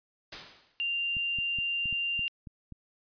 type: noise with exponential decay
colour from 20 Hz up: white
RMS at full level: -36 dBFS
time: 0.32-0.88 s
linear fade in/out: 5 ms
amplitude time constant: 120 ms
type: tone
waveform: sine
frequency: 2785 Hz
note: F7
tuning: 5 cents flat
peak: -28 dBFS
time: 0.8-2.28 s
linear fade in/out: 0 ms
type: clicks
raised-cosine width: 5 ms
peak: -31 dBFS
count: 8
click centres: 1.168 / 1.387 / 1.587 / 1.857 / 1.927 / 2.193 / 2.472 / 2.723 s
effects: resampled to 11025 Hz